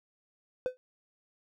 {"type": "tone with exponential decay", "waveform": "triangle", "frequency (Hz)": 507, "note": "B4", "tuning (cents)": 45, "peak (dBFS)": -22, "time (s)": [0.66, 0.77], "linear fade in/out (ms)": 0, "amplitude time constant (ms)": 22, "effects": []}